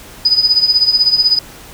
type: tone with tremolo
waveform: sine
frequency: 4978 Hz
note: D#8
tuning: in tune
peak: -5 dBFS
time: 0.25-1.39 s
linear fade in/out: 5 ms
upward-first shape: triangle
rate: 16 Hz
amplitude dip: 85%
effects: pink hiss -36 dBFS RMS until 1.73 s